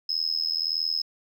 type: tone with amplitude modulation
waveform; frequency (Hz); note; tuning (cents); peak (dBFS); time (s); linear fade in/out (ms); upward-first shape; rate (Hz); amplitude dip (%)
sine; 5150; E8; -41; -19; 0.09-1.02; 5; sine; 81.5; 100
effects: tanh soft clip ceiling -17 dBFS + 10-bit